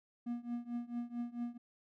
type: tone with tremolo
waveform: triangle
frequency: 238.9 Hz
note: A#3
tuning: 43 cents sharp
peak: -32 dBFS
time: 0.26-1.58 s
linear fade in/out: 10 ms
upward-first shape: triangle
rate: 4.5 Hz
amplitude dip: 95%
effects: none